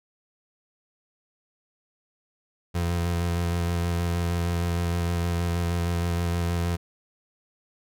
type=tone with vibrato; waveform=30% pulse; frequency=86 Hz; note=F2; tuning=26 cents flat; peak=-21 dBFS; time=2.74-6.77 s; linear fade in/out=20 ms; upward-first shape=square; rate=6.4 Hz; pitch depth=16 cents each way; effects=none